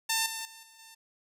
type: tone with level steps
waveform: 5% pulse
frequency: 897 Hz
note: A5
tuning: 33 cents sharp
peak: -14 / -23 / -36 / -42 / -38 dBFS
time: 0.09-0.95 s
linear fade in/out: 10 ms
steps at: 0.26 / 0.45 / 0.63 / 0.79 s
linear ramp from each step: 2 ms
effects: none